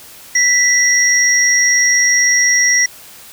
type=tone pair together; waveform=sine; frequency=1975.5 / 5654 Hz; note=B6 / F8; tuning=0 / +20 cents; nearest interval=octave + tritone; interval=1820 cents; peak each=-12 dBFS; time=0.35-2.86 s; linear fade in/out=5 ms; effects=white hiss -38 dBFS RMS until 3.32 s